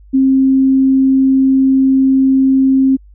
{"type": "tone", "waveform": "sine", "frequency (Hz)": 266.3, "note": "C4", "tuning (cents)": 31, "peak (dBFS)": -7, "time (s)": [0.13, 2.97], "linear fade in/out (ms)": 20, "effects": ["added 50 Hz sine -38 dBFS peak until 3.14 s"]}